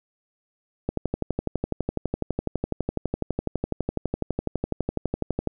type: click train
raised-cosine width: 2 ms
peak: -11 dBFS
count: 56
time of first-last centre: 0.89-5.473 s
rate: 12 Hz
effects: none